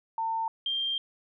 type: tone pair in turn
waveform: sine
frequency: 900 / 3182 Hz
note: A5 / G7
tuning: +39 / +25 cents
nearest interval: octave + minor seventh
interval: 2186 cents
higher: second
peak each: -27 dBFS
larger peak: neither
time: 0.18-0.48 / 0.66-0.98 s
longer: second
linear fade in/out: 2 ms
effects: none